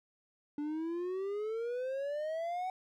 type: exponential sweep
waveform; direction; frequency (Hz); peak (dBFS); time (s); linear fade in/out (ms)
triangle; up; 290 to 755; -32; 0.58-2.7; 2
effects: none